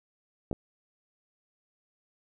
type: clicks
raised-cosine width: 2 ms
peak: -17 / -21 dBFS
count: 2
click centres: 0.513 / 0.529 s
effects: none